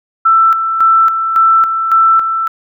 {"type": "tone with tremolo", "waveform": "sine", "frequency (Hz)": 1331, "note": "E6", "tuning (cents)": 16, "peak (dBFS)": -5, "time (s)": [0.25, 2.48], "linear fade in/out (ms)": 10, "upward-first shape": "square", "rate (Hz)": 1.8, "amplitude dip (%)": 55, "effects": []}